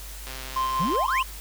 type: click train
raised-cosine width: 0.2 ms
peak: -20 dBFS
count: 91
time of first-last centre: 0.27-0.957 s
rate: 131 Hz
type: tone with tremolo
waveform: triangle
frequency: 1046.5 Hz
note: C6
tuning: in tune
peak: -20 dBFS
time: 0.56-1.23 s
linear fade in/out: 5 ms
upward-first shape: sine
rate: 5.2 Hz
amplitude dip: 30%
type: exponential sweep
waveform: triangle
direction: up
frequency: 138.59 to 3224 Hz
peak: -23 dBFS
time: 0.79-1.23 s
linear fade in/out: 20 ms
effects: added 50 Hz sine -38 dBFS peak until 1.4 s + white hiss -42 dBFS RMS until 1.4 s